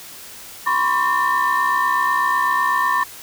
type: tone cluster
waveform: sine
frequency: 997 / 1065 / 1125 / 1801 Hz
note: B5 / C6 / C#6 / A6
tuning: +16 / +30 / +25 / +40 cents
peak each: -20 dBFS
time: 0.66-3.04 s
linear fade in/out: 10 ms
effects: tanh soft clip ceiling -10 dBFS + white hiss -38 dBFS RMS until 3.22 s